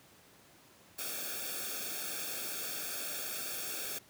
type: noise with comb filter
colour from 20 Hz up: white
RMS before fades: -39 dBFS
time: 0.98-3.99 s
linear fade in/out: 10 ms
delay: 1 ms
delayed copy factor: -1
effects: pink hiss -60 dBFS RMS until 4.09 s + high-pass 100 Hz 12 dB/octave